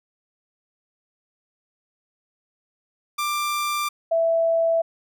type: tone pair in turn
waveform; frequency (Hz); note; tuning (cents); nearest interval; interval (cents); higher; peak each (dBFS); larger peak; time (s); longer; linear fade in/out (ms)
sawtooth / sine; 1184 / 661.1; D6 / E5; +14 / +5; minor seventh; 1009; first; -19 / -17; second; 3.18-3.89 / 4.11-4.82; neither; 10
effects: none